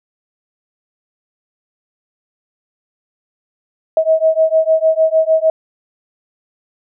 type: beating tone pair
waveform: sine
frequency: 636 / 642.6 Hz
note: D#5 / E5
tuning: +38 / -44 cents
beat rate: 6.6 Hz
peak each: -13 dBFS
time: 3.97-5.5 s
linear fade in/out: 2 ms
effects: none